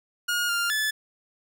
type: tone with pitch steps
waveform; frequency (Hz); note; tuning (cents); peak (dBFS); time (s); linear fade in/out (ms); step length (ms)
sawtooth; 1432 / 1399 / 1733; F6 / F6 / A6; +43 / +3 / -27; -20; 0.28-0.91; 10; 210
effects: none